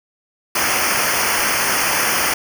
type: noise with comb filter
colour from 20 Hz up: pink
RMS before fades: -18 dBFS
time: 0.55-2.34 s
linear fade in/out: 5 ms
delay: 0.26 ms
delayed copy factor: -0.95
effects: none